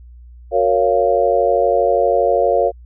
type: chord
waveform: sine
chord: Gb major seventh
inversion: none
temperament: just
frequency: 370 / 462.5 / 555 / 693.7 Hz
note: Gb4 / Bb4 / Db5 / F5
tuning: 0 / -14 / +2 / -12 cents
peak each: -22 / -17 / -16 / -17 dBFS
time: 0.51-2.72 s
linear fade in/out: 50 ms
effects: added 60 Hz sine -37 dBFS peak until 2.85 s